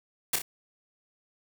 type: noise with echo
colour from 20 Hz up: white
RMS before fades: -25 dBFS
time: 0.33-0.36 s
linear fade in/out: 5 ms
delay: 30 ms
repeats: 2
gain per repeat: -6 dB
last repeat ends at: 0.42 s
effects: none